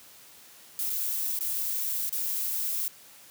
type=noise with dropouts; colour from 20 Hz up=violet; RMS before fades=-30 dBFS; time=0.79-2.88 s; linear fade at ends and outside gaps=0 ms; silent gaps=0.897-0.902 / 1.389-1.408 / 2.093-2.127 s; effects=white hiss -52 dBFS RMS until 3.3 s + high-pass 80 Hz 12 dB/octave